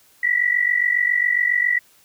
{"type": "tone pair together", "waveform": "sine", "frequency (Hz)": [1928.2, 1975.5], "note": ["B6", "B6"], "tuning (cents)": [-42, 0], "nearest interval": "unison", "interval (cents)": 42, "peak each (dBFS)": -19, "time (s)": [0.23, 1.79], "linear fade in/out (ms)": 5, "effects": ["white hiss -55 dBFS RMS until 2.04 s"]}